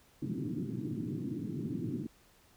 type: band-pass noise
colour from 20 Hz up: white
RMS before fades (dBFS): -37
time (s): 0.22-2.07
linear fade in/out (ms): 5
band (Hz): 110 to 330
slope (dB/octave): 48
effects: pink hiss -64 dBFS RMS until 2.56 s